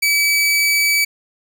sawtooth tone, 2293 Hz, D7, 42 cents flat, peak -10 dBFS, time 0.02-1.05 s, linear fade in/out 10 ms, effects none

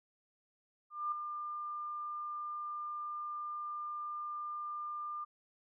sine tone with ADSR envelope, 1199 Hz, D6, 36 cents sharp, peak -31 dBFS, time 0.9-5.25 s, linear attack 220 ms, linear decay 3 ms, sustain -7 dB, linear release 16 ms, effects none

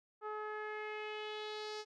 sawtooth tone with low-pass filter sweep, 426 Hz, G#4, 44 cents sharp, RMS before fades -43 dBFS, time 0.21-1.85 s, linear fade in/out 50 ms, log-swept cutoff 1200 to 5400 Hz, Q 2.9, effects none

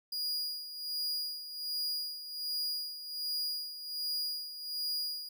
45% pulse tone with tremolo, 4873 Hz, D#8, 37 cents flat, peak -31 dBFS, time 0.12-5.29 s, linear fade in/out 5 ms, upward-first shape sine, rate 1.3 Hz, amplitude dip 70%, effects none

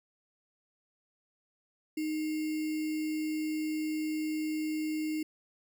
sine tone with sample-and-hold, 310 Hz, D#4, 6 cents flat, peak -30 dBFS, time 1.97-5.23 s, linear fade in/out 5 ms, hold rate 2450 Hz, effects none

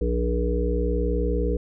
harmonic tone, 59.7 Hz, A#1, 42 cents sharp, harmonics 1 / 3 / 5 / 7 / 8, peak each -23 / -31 / -31 / -29 / -28 dBFS, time 0.01-1.57 s, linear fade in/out 5 ms, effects none

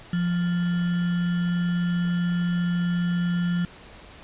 sine tone with sample-and-hold, 174.61 Hz, F3, in tune, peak -21 dBFS, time 0.13-3.65 s, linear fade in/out 2 ms, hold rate 1575 Hz, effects pink hiss -46 dBFS RMS until 4.23 s + resampled to 8000 Hz

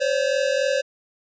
square tone pair together, 523.3 / 566.9 Hz, C5 / C#5, 0 / +39 cents, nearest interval minor second, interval 139 cents, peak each -23 dBFS, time 0-0.82 s, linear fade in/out 20 ms, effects resampled to 16000 Hz

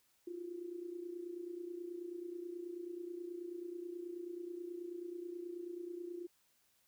sine tone with amplitude modulation, 349.2 Hz, F4, in tune, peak -39 dBFS, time 0.27-6.27 s, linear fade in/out 5 ms, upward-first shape sine, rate 29.3 Hz, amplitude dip 70%, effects white hiss -74 dBFS RMS until 6.87 s

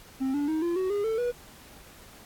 triangle tone with pitch steps, 264.7 / 288.7 / 314.8 / 343.3 / 374.3 / 408.2 / 445.2 / 485.5 Hz, C4 / D4 / D#4 / F4 / F#4 / G#4 / A4 / B4, +20 / -30 / +20 / -30 / +20 / -30 / +20 / -30 cents, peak -23 dBFS, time 0.2-1.32 s, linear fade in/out 20 ms, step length 140 ms, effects pink hiss -51 dBFS RMS until 2.25 s + AAC 64 kbps

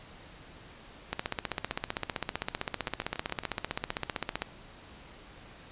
two click trains, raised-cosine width 0.3 ms, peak -14 / -22 dBFS, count 52 / 5, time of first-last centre 1.13-4.42 / 2.88-3.436 s, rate 15.5 / 7.2 Hz, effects pink hiss -51 dBFS RMS until 5.71 s + resampled to 8000 Hz

